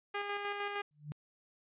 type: tone with tremolo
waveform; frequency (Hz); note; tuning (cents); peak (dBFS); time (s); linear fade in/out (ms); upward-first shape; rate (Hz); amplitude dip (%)
10% pulse; 406.8; G#4; -36; -26; 0.14-0.82; 10; square; 6.5; 35
type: tone with exponential growth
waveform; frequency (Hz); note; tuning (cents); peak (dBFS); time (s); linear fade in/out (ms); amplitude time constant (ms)
sine; 148.6; D3; +21; -35; 0.91-1.12; 0; 44
effects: resampled to 8000 Hz